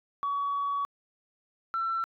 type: tone pair in turn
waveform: sine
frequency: 1130 / 1343.8 Hz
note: C#6 / E6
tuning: +33 / +33 cents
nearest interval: minor third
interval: 300 cents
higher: second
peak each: -26 dBFS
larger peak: neither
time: 0.23-0.85 / 1.74-2.04 s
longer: first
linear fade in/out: 0 ms
effects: tanh soft clip ceiling -23 dBFS

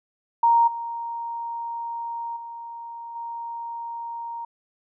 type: tone with level steps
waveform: sine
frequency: 932.3 Hz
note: A#5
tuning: in tune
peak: -14 / -28 / -34 / -30 dBFS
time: 0.43-4.45 s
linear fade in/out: 5 ms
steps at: 0.67 / 2.36 / 3.15 s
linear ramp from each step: 10 ms
effects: none

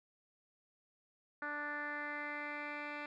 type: tone with low-pass filter sweep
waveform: 10% pulse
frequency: 294 Hz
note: D4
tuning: 2 cents sharp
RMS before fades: -42 dBFS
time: 1.42-3.06 s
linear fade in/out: 2 ms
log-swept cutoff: 1600 to 2600 Hz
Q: 5
effects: none

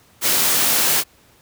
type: high-pass noise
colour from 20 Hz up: white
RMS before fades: -17 dBFS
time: 0.21-1.04 s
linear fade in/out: 50 ms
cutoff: 120 Hz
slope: 12 dB/octave
effects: pink hiss -53 dBFS RMS until 1.41 s + high-pass 60 Hz 12 dB/octave

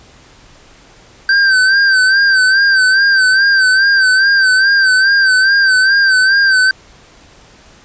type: tone with vibrato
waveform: square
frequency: 1560 Hz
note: G6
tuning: 9 cents flat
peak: -8 dBFS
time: 1.29-6.71 s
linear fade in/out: 2 ms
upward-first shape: sine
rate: 2.4 Hz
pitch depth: 58 cents each way
effects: pink hiss -43 dBFS RMS until 7.84 s + resampled to 16000 Hz

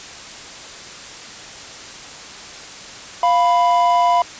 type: tone pair together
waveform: triangle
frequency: 698.5 / 989.7 Hz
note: F5 / B5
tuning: 0 / +3 cents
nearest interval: tritone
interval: 603 cents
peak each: -13 dBFS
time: 3.23-4.22 s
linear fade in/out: 2 ms
effects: white hiss -35 dBFS RMS until 4.39 s + resampled to 16000 Hz

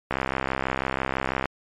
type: click train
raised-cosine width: 0.5 ms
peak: -9 dBFS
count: 90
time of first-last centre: 0.11-1.456 s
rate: 66.1 Hz
effects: MP3 64 kbps

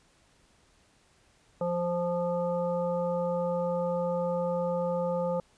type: harmonic tone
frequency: 174.61 Hz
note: F3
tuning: in tune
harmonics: 1 / 3 / 5 / 7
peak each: -33 / -28 / -37 / -41 dBFS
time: 1.61-5.4 s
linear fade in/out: 2 ms
effects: pink hiss -64 dBFS RMS until 5.57 s + resampled to 22050 Hz

